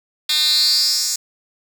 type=tone with high-pass filter sweep; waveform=10% pulse; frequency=303.5 Hz; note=D#4; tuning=43 cents flat; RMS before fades=-17 dBFS; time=0.29-1.16 s; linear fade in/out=5 ms; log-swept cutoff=3400 to 6200 Hz; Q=6.4; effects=none